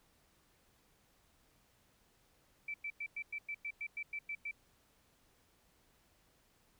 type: tone bursts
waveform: sine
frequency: 2324 Hz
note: D7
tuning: 19 cents flat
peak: -38 dBFS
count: 12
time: 2.68-4.512 s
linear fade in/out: 5 ms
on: 61 ms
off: 100 ms
effects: pink hiss -71 dBFS RMS until 6.79 s